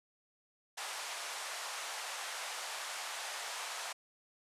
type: band-pass noise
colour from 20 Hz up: pink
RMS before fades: -42 dBFS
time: 0.77-3.93 s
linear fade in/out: 10 ms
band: 680 to 10000 Hz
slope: 24 dB/octave
effects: resampled to 32000 Hz